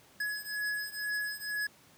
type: beating tone pair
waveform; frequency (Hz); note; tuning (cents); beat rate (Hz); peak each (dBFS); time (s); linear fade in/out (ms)
square; 1686 / 1688.1; G#6 / G#6; +26 / +28; 2.1; -36 / -38; 0.2-1.67; 5
effects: pink hiss -60 dBFS RMS until 1.97 s + high-pass 100 Hz 12 dB/octave

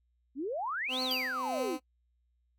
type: exponential two-way sweep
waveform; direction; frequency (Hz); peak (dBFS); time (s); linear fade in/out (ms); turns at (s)
sine; up then down; 246.9 to 4504 to 269.2; -32; 0.35-1.79; 50; 1.02
type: tone with tremolo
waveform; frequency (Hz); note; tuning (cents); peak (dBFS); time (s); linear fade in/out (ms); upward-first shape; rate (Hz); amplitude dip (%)
15% pulse; 256.9; C4; -32; -27; 0.88-1.8; 50; triangle; 1.7; 70
type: tone with exponential decay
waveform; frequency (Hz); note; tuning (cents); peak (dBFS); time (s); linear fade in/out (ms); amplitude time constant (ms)
square; 4731; D8; +12; -30; 1.11-1.47; 1; 77
effects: noise-tail reverb RT60 0.1 s tail -23 dB re dry + added 60 Hz sine -70 dBFS peak until 2.58 s

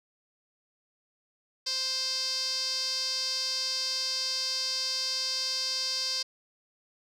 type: tone with band-pass filter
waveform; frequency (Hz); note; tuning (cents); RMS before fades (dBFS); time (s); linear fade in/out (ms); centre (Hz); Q
sawtooth; 523.3; C5; 0; -31; 1.66-6.23; 10; 4900; 8.5
effects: none

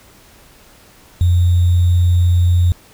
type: tone with sample-and-hold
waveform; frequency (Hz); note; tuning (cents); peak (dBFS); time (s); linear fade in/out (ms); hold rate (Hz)
sine; 88.1; F2; +16; -9; 1.21-2.72; 0; 3675
effects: pink hiss -46 dBFS RMS until 2.93 s

